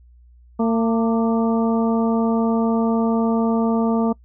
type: harmonic tone with a mistuned harmonic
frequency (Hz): 227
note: A#3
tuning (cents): -46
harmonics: 1 / 2 / 3 / 4 / 5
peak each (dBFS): -17 / -23 / -27 / -29 / -31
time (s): 0.59-4.13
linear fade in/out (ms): 10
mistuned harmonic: 5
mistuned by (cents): +58
effects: noise-tail reverb RT60 0.1 s tail -24 dB re dry + added 60 Hz sine -46 dBFS peak until 4.24 s